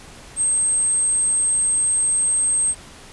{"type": "tone", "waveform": "sine", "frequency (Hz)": 8372, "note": "C9", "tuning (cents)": 0, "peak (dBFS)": -16, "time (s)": [0.36, 2.75], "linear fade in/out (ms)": 50, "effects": ["pink hiss -42 dBFS RMS until 3.12 s", "resampled to 24000 Hz"]}